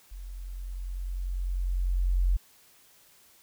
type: tone with level ramp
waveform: sine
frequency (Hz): 44.98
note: F#1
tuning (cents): -48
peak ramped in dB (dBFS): -38 to -20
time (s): 0.11-2.37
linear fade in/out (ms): 10
effects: white hiss -59 dBFS RMS until 3.42 s